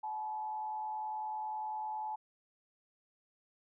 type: tone with frequency modulation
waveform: sine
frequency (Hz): 861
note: A5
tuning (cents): -38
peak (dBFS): -36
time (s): 0.03-2.16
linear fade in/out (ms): 10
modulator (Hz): 110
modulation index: 0.46
effects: none